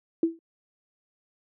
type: tone with exponential decay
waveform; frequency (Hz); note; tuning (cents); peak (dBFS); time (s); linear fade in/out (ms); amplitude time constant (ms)
sine; 330; E4; +2; -15; 0.23-0.39; 2; 34
effects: high-pass 200 Hz 12 dB/octave